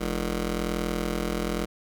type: ring-modulated tone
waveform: 15% pulse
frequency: 130 Hz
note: C3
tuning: 11 cents flat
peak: -17 dBFS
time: 0-1.66 s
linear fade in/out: 20 ms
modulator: 85.5 Hz
effects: none